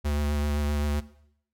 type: tone with vibrato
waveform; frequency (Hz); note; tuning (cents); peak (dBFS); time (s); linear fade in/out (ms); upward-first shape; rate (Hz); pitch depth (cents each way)
square; 73.42; D2; 0; -25; 0.04-1.01; 20; sine; 7.7; 19
effects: noise-tail reverb RT60 0.7 s tail -17 dB re dry